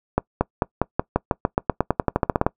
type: accelerating click train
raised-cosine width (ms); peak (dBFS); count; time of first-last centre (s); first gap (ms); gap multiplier
1; -3; 20; 0.18-2.465; 230; 0.92
effects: noise-tail reverb RT60 0.1 s tail -23 dB re dry